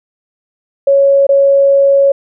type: tone with dropouts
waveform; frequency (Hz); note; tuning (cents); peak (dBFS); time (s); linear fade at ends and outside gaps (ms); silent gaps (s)
sine; 554.4; C#5; 0; -5; 0.87-2.12; 5; 1.268-1.29
effects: none